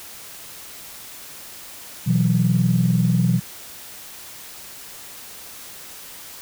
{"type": "chord", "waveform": "sine", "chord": "B suspended fourth", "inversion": "none", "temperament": "equal", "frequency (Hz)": [123.47, 164.81, 185], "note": ["B2", "E3", "F#3"], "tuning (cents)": [0, 0, 0], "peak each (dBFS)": -19, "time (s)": [2.06, 3.4], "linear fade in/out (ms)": 20, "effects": ["tanh soft clip ceiling -7 dBFS", "white hiss -39 dBFS RMS until 6.41 s"]}